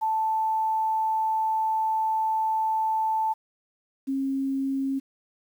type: tone pair in turn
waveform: sine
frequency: 880 / 270.4 Hz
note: A5 / C#4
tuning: 0 / -43 cents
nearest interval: octave + minor sixth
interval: 2043 cents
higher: first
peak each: -22 / -24 dBFS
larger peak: first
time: 0.01-3.34 / 4.07-5 s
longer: first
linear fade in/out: 20 ms
effects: 9-bit